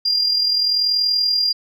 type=tone with amplitude modulation; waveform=sine; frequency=4800 Hz; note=D8; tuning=37 cents sharp; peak=-12 dBFS; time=0.05-1.53 s; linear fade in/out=10 ms; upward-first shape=sine; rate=40.6 Hz; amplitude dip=50%; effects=tanh soft clip ceiling -10 dBFS